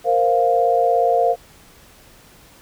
sine chord, Bb suspended second, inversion none, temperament equal, 466.2 / 523.3 / 698.5 Hz, Bb4 / C5 / F5, 0 / 0 / 0 cents, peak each -19 / -20 / -16 dBFS, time 0.04-1.36 s, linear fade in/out 50 ms, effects pink hiss -48 dBFS RMS until 2.61 s

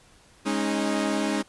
sawtooth chord, Ab suspended fourth, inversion none, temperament equal with one note detuned, 207.7 / 273.4 / 311.1 Hz, Ab3 / Db4 / Eb4, 0 / -24 / 0 cents, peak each -24 / -25 / -24 dBFS, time 0.45-1.43 s, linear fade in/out 20 ms, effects pink hiss -56 dBFS RMS until 1.48 s + resampled to 24000 Hz

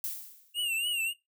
violet noise with exponential decay, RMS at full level -32 dBFS, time 0.04-0.6 s, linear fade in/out 1 ms, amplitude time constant 120 ms
square tone with vibrato, 2794 Hz, F7, in tune, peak -29 dBFS, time 0.54-1.14 s, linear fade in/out 50 ms, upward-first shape triangle, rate 3.6 Hz, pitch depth 110 cents each way
effects noise-tail reverb RT60 0.2 s tail -20 dB re dry

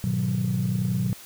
sine chord, G# minor seventh, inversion none, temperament equal, 103.83 / 123.47 / 155.56 / 185 Hz, G#2 / B2 / D#3 / F#3, 0 / 0 / 0 / 0 cents, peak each -30 / -25 / -30 / -25 dBFS, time 0.04-1.13 s, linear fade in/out 0 ms, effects tanh soft clip ceiling -16 dBFS + white hiss -45 dBFS RMS until 1.25 s

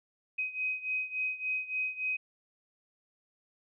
sine beating tone pair, 2518 / 2521.5 Hz, D#7 / D#7, +20 / +22 cents, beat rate 3.5 Hz, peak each -33 / -36 dBFS, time 0.38-2.17 s, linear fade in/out 10 ms, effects none

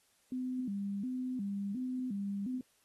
sine tone with vibrato, 225.4 Hz, A3, 42 cents sharp, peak -34 dBFS, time 0.32-2.61 s, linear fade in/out 2 ms, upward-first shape square, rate 1.4 Hz, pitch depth 210 cents each way, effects white hiss -71 dBFS RMS until 2.84 s + AAC 32 kbps

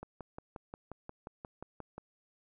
click train, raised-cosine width 1 ms, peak -29 dBFS, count 12, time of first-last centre 0.03-1.98 s, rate 5.64 Hz, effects none

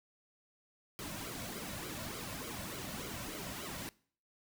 pink noise with flanger, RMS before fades -43 dBFS, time 0.99-3.89 s, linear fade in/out 0 ms, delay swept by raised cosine 1.1 to 2.5 ms, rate 3.4 Hz, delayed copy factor -0.7, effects noise-tail reverb RT60 0.5 s tail -22 dB re dry

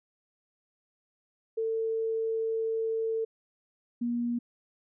sine tone pair in turn, 448 / 238.6 Hz, A4 / A#3, +31 / +41 cents, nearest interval major seventh, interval 1090 cents, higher first, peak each -27 dBFS, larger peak neither, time 1.57-3.25 / 4.01-4.39 s, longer first, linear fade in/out 10 ms, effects none

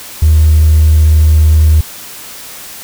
sine tone with hard clipping, 77.78 Hz, D#2, in tune, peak -4 dBFS, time 0.22-1.81 s, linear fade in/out 5 ms, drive 1 dB, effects white hiss -29 dBFS RMS until 2.83 s

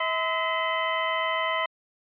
20% pulse tone pair together, 645 / 1021.5 Hz, E5 / C6, -38 / -42 cents, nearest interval minor sixth, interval 796 cents, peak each -23 / -21 dBFS, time 0-1.66 s, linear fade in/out 5 ms, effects resampled to 8000 Hz

